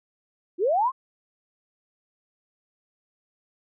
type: linear sweep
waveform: sine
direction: up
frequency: 318 to 1098 Hz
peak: -19 dBFS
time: 0.58-0.92 s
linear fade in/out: 50 ms
effects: none